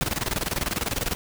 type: noise with tremolo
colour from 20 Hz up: pink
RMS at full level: -25 dBFS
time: 0.01-1.15 s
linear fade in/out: 0 ms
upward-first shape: square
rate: 20 Hz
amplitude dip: 80%
effects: none